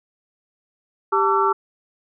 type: tone cluster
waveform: sine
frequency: 393.7 / 892 / 1150 / 1350 Hz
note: G4 / A5 / D6 / E6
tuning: +8 / +23 / -37 / +41 cents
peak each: -21 dBFS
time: 1.12-1.53 s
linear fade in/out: 10 ms
effects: none